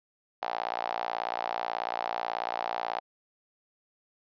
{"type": "tone with high-pass filter", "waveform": "sawtooth", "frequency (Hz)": 58.27, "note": "A#1", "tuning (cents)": 0, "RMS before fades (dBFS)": -33, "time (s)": [0.42, 3], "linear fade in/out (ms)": 0, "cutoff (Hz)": 770, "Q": 4.9, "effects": ["resampled to 11025 Hz"]}